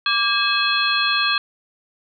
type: tone cluster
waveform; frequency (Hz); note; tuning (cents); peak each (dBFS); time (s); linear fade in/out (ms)
sine; 1167 / 1620 / 2572 / 3353 / 4175; D6 / G#6 / E7 / G#7 / C8; -11 / -43 / -43 / +16 / -5; -23; 0.06-1.38; 2
effects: none